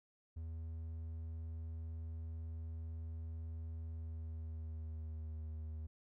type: tone with pitch glide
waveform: triangle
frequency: 81 to 78.47 Hz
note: E2 to D#2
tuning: -30 to +15 cents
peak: -40 dBFS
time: 0.36-5.87 s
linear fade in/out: 10 ms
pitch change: -55 cents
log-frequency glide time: 3.87-5.4 s
effects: none